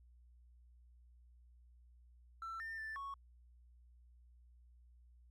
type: tone with pitch steps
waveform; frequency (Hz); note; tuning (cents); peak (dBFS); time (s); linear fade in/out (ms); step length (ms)
triangle; 1338 / 1803 / 1765 / 1107; E6 / A6 / A6 / C#6; +25 / +42 / +5 / -3; -40; 2.42-3.14; 2; 180
effects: tanh soft clip ceiling -38 dBFS + added 60 Hz sine -61 dBFS peak until 5.3 s